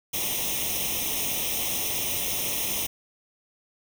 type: noise with comb filter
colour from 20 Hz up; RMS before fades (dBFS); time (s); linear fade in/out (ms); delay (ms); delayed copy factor
white; -28; 0.13-2.87; 10; 0.33; +0.9
effects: none